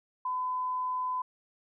sine tone, 1010 Hz, B5, 39 cents sharp, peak -29 dBFS, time 0.25-1.22 s, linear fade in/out 5 ms, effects none

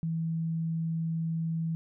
sine tone, 163.4 Hz, E3, 15 cents flat, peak -28 dBFS, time 0.03-1.75 s, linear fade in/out 0 ms, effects none

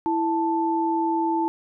sine tone pair together, 330.2 / 880 Hz, E4 / A5, +3 / 0 cents, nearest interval octave + perfect fourth, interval 1697 cents, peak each -23 dBFS, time 0.06-1.48 s, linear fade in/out 0 ms, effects none

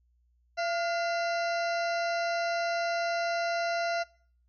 harmonic tone with a mistuned harmonic, 681 Hz, F5, 44 cents flat, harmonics 1 / 2 / 3 / 4 / 6 / 7 / 8 / 9, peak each -29 / -35 / -39 / -43 / -43 / -47 / -46 / -50 dBFS, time 0.57-4.04 s, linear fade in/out 20 ms, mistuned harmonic 2, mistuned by +69 cents, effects noise-tail reverb RT60 0.5 s tail -23 dB re dry + added 60 Hz sine -65 dBFS peak until 4.48 s

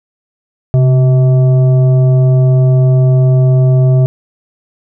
sine tone with frequency modulation, 132 Hz, C3, 16 cents sharp, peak -5 dBFS, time 0.74-4.06 s, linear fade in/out 0 ms, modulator 511 Hz, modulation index 0.36, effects none

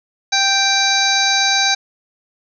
harmonic tone, 784 Hz, G5, in tune, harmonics 1 / 2 / 3 / 5 / 6 / 7 / 8, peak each -20 / -20 / -22 / -17 / -22 / -27 / -22 dBFS, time 0.32-1.75 s, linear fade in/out 10 ms, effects none

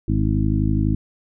harmonic tone with a mistuned harmonic, 52 Hz, G#1, 3 cents sharp, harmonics 1 / 2 / 3 / 4 / 5 / 6, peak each -22 / -21 / -25 / -25 / -26 / -26 dBFS, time 0.08-0.95 s, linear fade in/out 5 ms, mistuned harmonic 6, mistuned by +28 cents, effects none

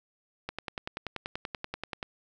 click train, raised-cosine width 0.3 ms, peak -18 dBFS, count 17, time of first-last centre 0.49-2.028 s, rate 10.4 Hz, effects none

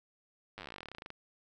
slowing click train, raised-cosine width 0.3 ms, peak -28 dBFS, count 25, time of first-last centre 0.58-1.104 s, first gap 9 ms, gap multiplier 1.07, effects none

